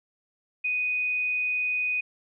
sine tone, 2489 Hz, D#7, in tune, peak -24 dBFS, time 0.64-2.01 s, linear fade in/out 10 ms, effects none

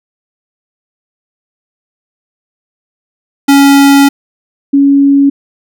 square / sine tone pair in turn, 279.2 / 279.2 Hz, C#4 / C#4, +13 / +13 cents, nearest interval unison, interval 0 cents, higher neither, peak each -3 dBFS, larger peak neither, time 3.48-4.09 / 4.73-5.3 s, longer first, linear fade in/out 10 ms, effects none

